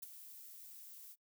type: noise with ADSR envelope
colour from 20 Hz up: violet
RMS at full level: -44 dBFS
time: 0.02-1.16 s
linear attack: 10 ms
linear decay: 15 ms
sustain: -10 dB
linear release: 43 ms
effects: noise-tail reverb RT60 0.1 s tail -22 dB re dry